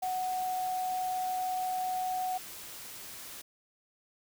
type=tone in noise; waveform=sine; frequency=740 Hz; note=F#5; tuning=in tune; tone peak=-30 dBFS; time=0.02-2.38 s; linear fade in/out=10 ms; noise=white; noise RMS=-45 dBFS; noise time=0.02-3.42 s; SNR=+12 dB; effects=none